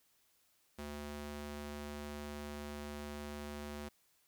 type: tone with high-pass filter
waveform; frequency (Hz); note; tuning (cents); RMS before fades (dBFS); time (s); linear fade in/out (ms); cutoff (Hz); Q
square; 73.42; D2; 0; -45; 0.78-3.89; 10; 150; 0.7
effects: white hiss -73 dBFS RMS until 4.27 s